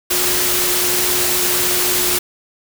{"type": "tone in noise", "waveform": "sine", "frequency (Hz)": 360, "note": "F#4", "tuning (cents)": -47, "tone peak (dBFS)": -25, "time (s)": [0.1, 2.19], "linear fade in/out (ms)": 10, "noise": "white", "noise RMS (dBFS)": -17, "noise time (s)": [0.1, 2.19], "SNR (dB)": -11, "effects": []}